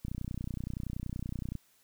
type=click train; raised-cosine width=5 ms; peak=-24 dBFS; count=47; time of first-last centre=0.05-1.553 s; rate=30.6 Hz; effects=white hiss -67 dBFS RMS until 1.83 s